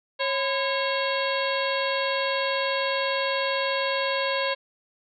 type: harmonic tone with a mistuned harmonic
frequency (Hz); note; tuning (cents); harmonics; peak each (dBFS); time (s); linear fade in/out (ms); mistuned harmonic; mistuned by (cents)
546; C#5; -26; 1 / 2 / 3 / 4 / 5 / 6 / 7 / 8; -27 / -30 / -32 / -33 / -34 / -35 / -35 / -36; 0.19-4.55; 20; 2; -130
effects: none